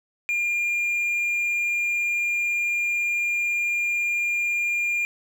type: tone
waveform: triangle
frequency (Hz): 2406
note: D7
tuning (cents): +41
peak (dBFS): -20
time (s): 0.29-5.05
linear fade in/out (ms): 0
effects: none